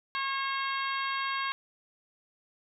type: harmonic tone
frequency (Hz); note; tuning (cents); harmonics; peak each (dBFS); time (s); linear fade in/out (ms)
543; C#5; -36; 2 / 3 / 4 / 5 / 6 / 7 / 8; -32 / -36 / -38 / -40 / -42 / -43 / -44; 0.15-1.52; 0
effects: none